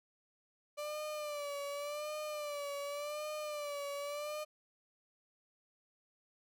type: tone with vibrato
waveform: 35% pulse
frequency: 587.3 Hz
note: D5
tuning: in tune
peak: -37 dBFS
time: 0.77-4.45 s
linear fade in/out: 20 ms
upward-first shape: sine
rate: 0.88 Hz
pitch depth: 62 cents each way
effects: none